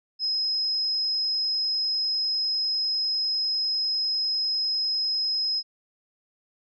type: tone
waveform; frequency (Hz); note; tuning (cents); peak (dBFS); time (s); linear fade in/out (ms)
sine; 5110; D#8; +45; -23; 0.19-5.63; 50
effects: none